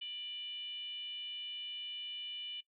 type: tone with frequency modulation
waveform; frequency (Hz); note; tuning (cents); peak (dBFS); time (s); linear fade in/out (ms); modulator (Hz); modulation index
sine; 2960; F#7; 0; -40; 0.01-2.61; 10; 586; 0.47
effects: noise-tail reverb RT60 0.1 s tail -19 dB re dry